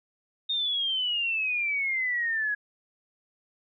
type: exponential sweep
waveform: sine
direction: down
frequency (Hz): 3700 to 1661.2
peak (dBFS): -25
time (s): 0.49-2.55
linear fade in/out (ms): 10
effects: none